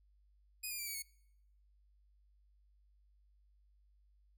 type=tone with pitch steps; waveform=5% pulse; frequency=2489 / 2415 / 2344 / 2275 / 2207 Hz; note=D#7 / D7 / D7 / C#7 / C#7; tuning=0 / +48 / -4 / +44 / -8 cents; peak=-31 dBFS; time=0.63-1.025 s; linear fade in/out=10 ms; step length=79 ms; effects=noise-tail reverb RT60 0.8 s tail -24 dB re dry + added 50 Hz sine -66 dBFS peak until 4.37 s